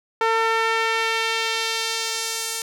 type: tone with band-pass filter sweep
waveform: sawtooth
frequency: 450.8 Hz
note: A4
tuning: 42 cents sharp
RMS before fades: -23 dBFS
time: 0.21-2.62 s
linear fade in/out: 2 ms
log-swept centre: 1200 to 8400 Hz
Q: 1
effects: none